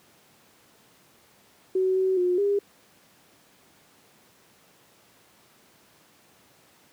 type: tone with pitch steps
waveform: sine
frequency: 375.1 / 377.4 / 359 / 403.7 Hz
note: F#4 / F#4 / F4 / G#4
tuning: +24 / +34 / +48 / -49 cents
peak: -20 dBFS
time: 1.75-2.59 s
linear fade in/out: 5 ms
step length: 210 ms
effects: pink hiss -58 dBFS RMS until 6.92 s + high-pass 150 Hz 12 dB/octave